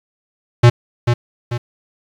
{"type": "tone with echo", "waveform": "square", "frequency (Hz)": 120, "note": "B2", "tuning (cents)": -49, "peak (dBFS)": -5, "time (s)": [0.63, 0.7], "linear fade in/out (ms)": 10, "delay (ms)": 440, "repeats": 2, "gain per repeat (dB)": -7, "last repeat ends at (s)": 1.58, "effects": ["low-pass 5000 Hz 12 dB/octave", "7-bit"]}